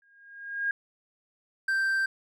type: tone with exponential growth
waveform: sine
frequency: 1625 Hz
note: G#6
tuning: 38 cents flat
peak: -23 dBFS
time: 0.02-0.71 s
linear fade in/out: 2 ms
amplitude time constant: 150 ms
type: tone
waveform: triangle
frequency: 1568 Hz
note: G6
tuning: in tune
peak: -22 dBFS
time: 1.68-2.06 s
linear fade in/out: 5 ms
effects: none